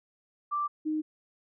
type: tone pair in turn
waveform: sine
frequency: 1174.7 / 309.2 Hz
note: D6 / D#4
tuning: 0 / -11 cents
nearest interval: octave + major seventh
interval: 2311 cents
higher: first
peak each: -27 / -27 dBFS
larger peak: neither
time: 0.51-0.68 / 0.85-1.02 s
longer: neither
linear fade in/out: 20 ms
effects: none